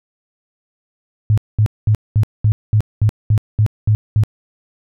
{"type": "tone bursts", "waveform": "sine", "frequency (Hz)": 106.9, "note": "A2", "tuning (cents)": -49, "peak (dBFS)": -9, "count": 11, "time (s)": [1.3, 4.236], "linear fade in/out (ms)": 0, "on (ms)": 76, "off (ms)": 210, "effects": []}